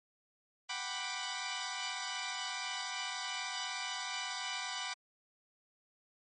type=chord; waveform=10% pulse; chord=G major seventh; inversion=third; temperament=equal; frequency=740 / 784 / 987.8 / 1174.7 Hz; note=F#5 / G5 / B5 / D6; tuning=0 / 0 / 0 / 0 cents; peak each=-35 / -37 / -32 / -35 dBFS; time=0.69-4.94 s; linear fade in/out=10 ms; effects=MP3 32 kbps